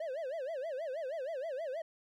triangle tone with vibrato, 583 Hz, D5, 13 cents flat, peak -34 dBFS, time 0-1.82 s, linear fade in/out 5 ms, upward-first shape sine, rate 6.3 Hz, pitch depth 250 cents each way, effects none

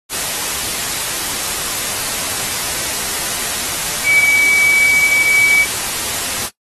sine tone in noise, 2283 Hz, D7, 50 cents flat, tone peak -10 dBFS, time 4.04-5.66 s, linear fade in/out 50 ms, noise white, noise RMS -20 dBFS, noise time 0.09-6.5 s, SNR +7 dB, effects noise-tail reverb RT60 0.1 s tail -18 dB re dry + AAC 32 kbps

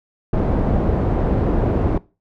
pink low-pass noise, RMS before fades -18 dBFS, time 0.33-1.98 s, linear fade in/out 5 ms, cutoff 580 Hz, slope 12 dB/octave, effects noise-tail reverb RT60 0.3 s tail -21 dB re dry

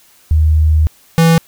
sine / square tone pair in turn, 77.8 / 164.85 Hz, D#2 / E3, 0 / 0 cents, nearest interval octave + minor second, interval 1300 cents, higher second, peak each -7 dBFS, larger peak neither, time 0.31-0.87 / 1.18-1.38 s, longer first, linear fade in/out 0 ms, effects white hiss -48 dBFS RMS until 1.47 s

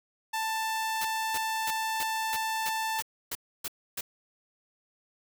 sawtooth tone, 885 Hz, A5, 10 cents sharp, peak -25 dBFS, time 0.33-3.01 s, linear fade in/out 10 ms
white noise bursts, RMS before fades -34 dBFS, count 10, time 1.01-4.01 s, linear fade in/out 5 ms, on 39 ms, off 290 ms
effects none

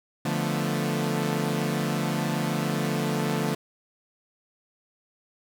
sawtooth chord, B half-diminished seventh, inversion first, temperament equal, 146.83 / 174.61 / 220 / 246.9 Hz, D3 / F3 / A3 / B3, 0 / 0 / 0 / 0 cents, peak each -25 / -26 / -26 / -30 dBFS, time 0.25-3.55 s, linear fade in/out 5 ms, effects none

